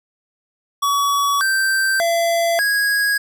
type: tone with pitch steps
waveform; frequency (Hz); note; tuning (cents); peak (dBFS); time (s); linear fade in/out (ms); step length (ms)
square; 1132 / 1563 / 675 / 1652; C#6 / G6 / E5 / G#6; +36 / -6 / +41 / -10; -16; 0.82-3.18; 10; 590
effects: none